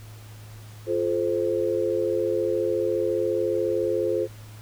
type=chord; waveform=sine; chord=F major; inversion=none; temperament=equal with one note detuned; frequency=349.2 / 429 / 523.3 Hz; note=F4 / A4 / C5; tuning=0 / -44 / 0 cents; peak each=-26 dBFS; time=0.86-4.28 s; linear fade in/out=50 ms; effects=added 107 Hz sine -41 dBFS peak until 4.61 s + pink hiss -50 dBFS RMS until 4.61 s